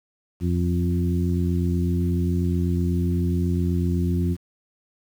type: harmonic tone with a mistuned harmonic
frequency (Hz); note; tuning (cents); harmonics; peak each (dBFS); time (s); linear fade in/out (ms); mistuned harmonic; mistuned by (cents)
87.7; F2; +8; 1 / 2 / 3 / 4; -22 / -24 / -29 / -31; 0.4-4.37; 50; 1; -18
effects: 8-bit